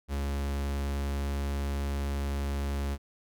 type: tone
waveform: 45% pulse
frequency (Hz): 70.2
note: C#2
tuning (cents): +22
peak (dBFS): -29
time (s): 0.08-2.98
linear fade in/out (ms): 50
effects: none